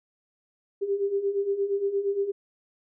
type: beating tone pair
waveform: sine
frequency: 392.2 / 400.8 Hz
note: G4 / G4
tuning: +1 / +38 cents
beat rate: 8.6 Hz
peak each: -30 / -25 dBFS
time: 0.81-2.32 s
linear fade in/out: 20 ms
effects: none